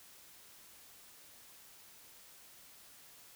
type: silence
effects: white hiss -58 dBFS RMS until 3.35 s